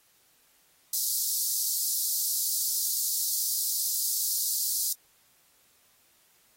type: high-pass noise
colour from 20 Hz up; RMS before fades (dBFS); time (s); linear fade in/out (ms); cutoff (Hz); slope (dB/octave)
white; -28; 0.93-4.93; 5; 4300; 48
effects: white hiss -64 dBFS RMS until 6.56 s + AAC 48 kbps